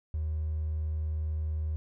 triangle tone with hard clipping, 77.8 Hz, D#2, in tune, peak -29 dBFS, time 0.14-1.76 s, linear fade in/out 0 ms, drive 3 dB, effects none

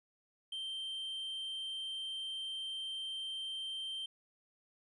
triangle tone, 3136 Hz, G7, in tune, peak -37 dBFS, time 0.52-4.06 s, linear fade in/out 5 ms, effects resampled to 24000 Hz

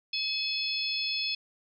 harmonic tone with a mistuned harmonic, 853 Hz, G#5, 46 cents sharp, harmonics 3 / 4 / 5 / 6, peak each -34 / -34 / -34 / -34 dBFS, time 0.13-1.35 s, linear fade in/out 5 ms, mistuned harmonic 6, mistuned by +34 cents, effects none

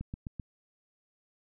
click train, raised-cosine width 5 ms, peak -25 dBFS, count 4, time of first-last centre 0.01-0.398 s, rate 7.74 Hz, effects none

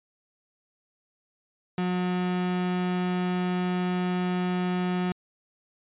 35% pulse tone, 180.7 Hz, F#3, 41 cents flat, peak -23 dBFS, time 1.78-5.12 s, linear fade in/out 2 ms, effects resampled to 8000 Hz

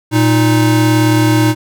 square tone pair together, 116.54 / 311.1 Hz, A#2 / D#4, 0 / 0 cents, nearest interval octave + perfect fourth, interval 1700 cents, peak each -12 dBFS, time 0.11-1.55 s, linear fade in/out 50 ms, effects none

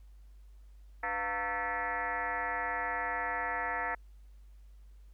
sine tone with frequency modulation, 1328 Hz, E6, 12 cents sharp, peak -31 dBFS, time 1.03-3.95 s, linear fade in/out 5 ms, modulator 207 Hz, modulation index 3.5, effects added 50 Hz sine -51 dBFS peak until 5.13 s + pink hiss -74 dBFS RMS until 5.13 s

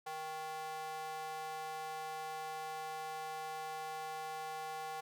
square tone with high-pass filter, 156.8 Hz, D#3, 14 cents sharp, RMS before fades -43 dBFS, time 0.06-5.01 s, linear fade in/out 10 ms, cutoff 730 Hz, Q 3, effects none

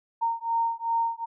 sine beating tone pair, 920 / 922.6 Hz, A#5 / A#5, -23 / -18 cents, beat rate 2.6 Hz, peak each -27 dBFS, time 0.21-1.26 s, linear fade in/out 20 ms, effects none

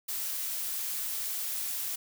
blue noise, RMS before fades -34 dBFS, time 0.08-1.96 s, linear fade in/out 10 ms, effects none

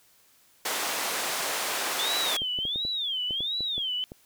pink band-pass noise, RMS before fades -30 dBFS, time 0.65-2.37 s, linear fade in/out 5 ms, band 590 to 15000 Hz, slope 12 dB/octave
sine tone with vibrato, 3416 Hz, G#7, 48 cents sharp, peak -27 dBFS, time 1.99-4.04 s, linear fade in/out 0 ms, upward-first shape sine, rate 1.4 Hz, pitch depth 250 cents each way
clicks, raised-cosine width 2 ms, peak -26 dBFS, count 10, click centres 2.419 / 2.588 / 2.653 / 2.759 / 2.851 / 3.308 / 3.406 / 3.607 / 3.78 / 4.119 s
effects white hiss -61 dBFS RMS until 4.25 s

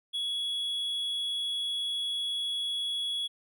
triangle tone, 3362 Hz, G#7, 20 cents sharp, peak -28 dBFS, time 0.13-3.28 s, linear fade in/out 20 ms, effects none

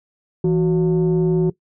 sine tone pair together, 164.3 / 369.3 Hz, E3 / F#4, -5 / -3 cents, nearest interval octave + major second, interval 1402 cents, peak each -15 dBFS, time 0.44-1.5 s, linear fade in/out 5 ms, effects noise-tail reverb RT60 0.1 s tail -19 dB re dry + tanh soft clip ceiling -11 dBFS

